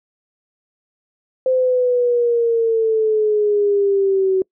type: exponential sweep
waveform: sine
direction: down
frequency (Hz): 519 to 375.7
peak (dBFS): -13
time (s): 1.46-4.42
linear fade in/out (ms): 2
effects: noise-tail reverb RT60 0.1 s tail -26 dB re dry